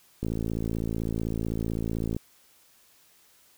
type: click train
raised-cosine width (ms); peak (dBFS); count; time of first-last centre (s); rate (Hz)
3; -17; 109; 0.23-2.165; 55.8
effects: white hiss -60 dBFS RMS until 3.57 s